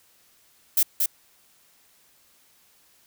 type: noise with echo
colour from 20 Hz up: violet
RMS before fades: -19 dBFS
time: 0.77-0.83 s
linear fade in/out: 5 ms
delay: 230 ms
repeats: 1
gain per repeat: -3 dB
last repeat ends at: 1.06 s
effects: white hiss -60 dBFS RMS until 3.06 s